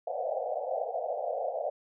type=band-pass noise; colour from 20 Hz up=white; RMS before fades=-33 dBFS; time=0.07-1.7 s; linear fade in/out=5 ms; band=490 to 760 Hz; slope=96 dB/octave; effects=none